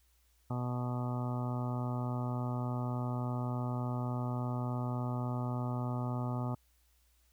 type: harmonic tone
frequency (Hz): 123.47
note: B2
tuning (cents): 0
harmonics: 1 / 2 / 3 / 4 / 5 / 6 / 7 / 8 / 9 / 10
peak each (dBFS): -34 / -39 / -48 / -51 / -46 / -48 / -46 / -53 / -50 / -48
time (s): 0.5-6.55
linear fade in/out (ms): 5
effects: added 60 Hz sine -68 dBFS peak until 7.32 s + white hiss -73 dBFS RMS until 7.32 s